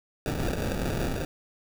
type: noise with sample-and-hold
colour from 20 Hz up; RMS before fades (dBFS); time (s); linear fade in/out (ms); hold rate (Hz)
pink; -29; 0.26-1.25; 0; 1050
effects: none